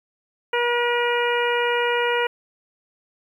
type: harmonic tone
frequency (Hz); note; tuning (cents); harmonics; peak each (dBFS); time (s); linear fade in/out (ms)
479.8; A#4; +50; 1 / 2 / 3 / 4 / 5 / 6; -22 / -25 / -27 / -28 / -29 / -30; 0.53-2.27; 5
effects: 9-bit